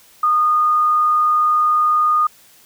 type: tone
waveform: sine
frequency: 1227 Hz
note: D#6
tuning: 25 cents flat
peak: -12 dBFS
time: 0.23-2.27 s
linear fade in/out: 5 ms
effects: white hiss -49 dBFS RMS until 2.65 s